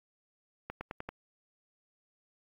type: accelerating click train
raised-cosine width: 0.5 ms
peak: -23 dBFS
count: 5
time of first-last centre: 0.7-1.09 s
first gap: 110 ms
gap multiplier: 0.92
effects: AAC 64 kbps